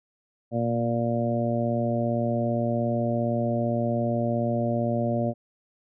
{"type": "harmonic tone with a mistuned harmonic", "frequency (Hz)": 117.4, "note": "A#2", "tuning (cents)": 13, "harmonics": [1, 2, 3, 4, 5, 6], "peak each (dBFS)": [-28, -27, -34, -36, -28, -34], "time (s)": [0.51, 5.34], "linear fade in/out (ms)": 50, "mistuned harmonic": 1, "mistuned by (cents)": 27, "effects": []}